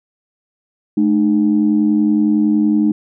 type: tone pair together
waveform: sine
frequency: 214.3 / 305.1 Hz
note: A3 / D#4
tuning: -45 / -34 cents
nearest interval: tritone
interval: 611 cents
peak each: -13 dBFS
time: 0.97-2.92 s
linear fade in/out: 5 ms
effects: tanh soft clip ceiling -4 dBFS